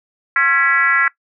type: tone with frequency modulation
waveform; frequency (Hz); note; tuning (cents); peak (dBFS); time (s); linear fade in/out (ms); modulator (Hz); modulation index
sine; 1666; G#6; +5; -11; 0.36-1.08; 2; 299; 1.4
effects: noise-tail reverb RT60 0.1 s tail -20 dB re dry